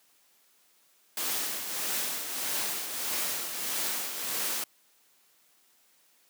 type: noise with tremolo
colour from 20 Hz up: white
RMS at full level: -30 dBFS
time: 1.17-4.64 s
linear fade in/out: 2 ms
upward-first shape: triangle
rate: 1.6 Hz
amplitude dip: 55%
effects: white hiss -65 dBFS RMS until 6.29 s + high-pass 200 Hz 12 dB/octave